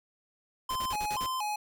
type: tone with vibrato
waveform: square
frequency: 932.3 Hz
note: A#5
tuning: in tune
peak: -31 dBFS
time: 0.69-1.56 s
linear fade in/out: 5 ms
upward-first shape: square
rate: 2.1 Hz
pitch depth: 180 cents each way
type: noise bursts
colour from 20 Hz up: pink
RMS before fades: -40 dBFS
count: 6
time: 0.7-1.262 s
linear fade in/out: 2 ms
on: 57 ms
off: 44 ms
effects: none